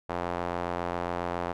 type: tone with band-pass filter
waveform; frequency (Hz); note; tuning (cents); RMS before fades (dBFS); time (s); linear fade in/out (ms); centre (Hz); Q
sawtooth; 87.31; F2; 0; -32; 0.09-1.53; 10; 810; 1.2
effects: none